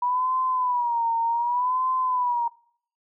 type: tone with vibrato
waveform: sine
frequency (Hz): 973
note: B5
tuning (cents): -26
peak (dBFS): -21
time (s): 0.02-2.48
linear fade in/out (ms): 5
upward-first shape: sine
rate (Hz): 0.66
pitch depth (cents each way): 100
effects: noise-tail reverb RT60 0.6 s tail -23 dB re dry